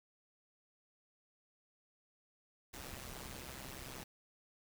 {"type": "noise with amplitude modulation", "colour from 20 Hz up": "pink", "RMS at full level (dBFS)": -45, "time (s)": [2.73, 4.04], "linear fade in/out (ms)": 10, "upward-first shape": "sine", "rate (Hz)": 131, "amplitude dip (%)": 75, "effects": []}